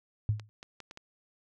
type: tone with exponential decay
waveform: sine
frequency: 106.5 Hz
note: G#2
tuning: 44 cents sharp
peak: -21 dBFS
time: 0.29-0.49 s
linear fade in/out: 0 ms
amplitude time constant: 43 ms
type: clicks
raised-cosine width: 0.2 ms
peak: -28 dBFS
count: 5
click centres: 0.397 / 0.629 / 0.803 / 0.911 / 0.974 s
effects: none